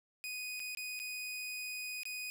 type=tone with dropouts; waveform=sawtooth; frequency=2489 Hz; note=D#7; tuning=in tune; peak=-36 dBFS; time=0.24-2.3 s; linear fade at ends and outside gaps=0 ms; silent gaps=0.596-0.601 / 0.749-0.772 / 0.992-0.999 / 2.033-2.054 s; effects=none